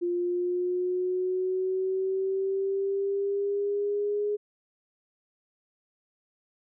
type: linear sweep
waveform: sine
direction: up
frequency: 349.1 to 416.1 Hz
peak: -25 dBFS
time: 0.01-4.37 s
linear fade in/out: 20 ms
effects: none